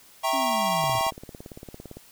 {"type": "chord", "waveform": "square", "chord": "E diminished seventh", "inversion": "none", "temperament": "equal with one note detuned", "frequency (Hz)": [659.3, 784, 932.3, 1093.5], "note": ["E5", "G5", "Bb5", "Db6"], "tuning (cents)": [0, 0, 0, -24], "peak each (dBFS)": -29, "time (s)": [0.23, 1.11], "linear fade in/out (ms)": 20}
{"type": "linear sweep", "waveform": "sine", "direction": "down", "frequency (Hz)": [281.5, 111.5], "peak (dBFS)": -31, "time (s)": [0.33, 0.99], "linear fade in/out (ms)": 5}
{"type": "click train", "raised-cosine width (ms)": 2, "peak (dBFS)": -26, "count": 21, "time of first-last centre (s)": [0.84, 1.97], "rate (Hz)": 17.7}
{"effects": ["white hiss -53 dBFS RMS until 2.11 s"]}